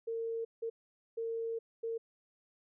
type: tone bursts at uneven times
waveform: sine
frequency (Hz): 456.4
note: A#4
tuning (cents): -37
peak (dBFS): -34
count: 4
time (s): 0.07-0.45 / 0.62-0.7 / 1.17-1.59 / 1.83-1.98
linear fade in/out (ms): 10
effects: none